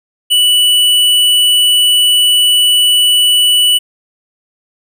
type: tone with hard clipping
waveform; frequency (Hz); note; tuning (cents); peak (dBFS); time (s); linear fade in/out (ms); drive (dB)
triangle; 2960; F#7; 0; -8; 0.3-3.79; 20; 15
effects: none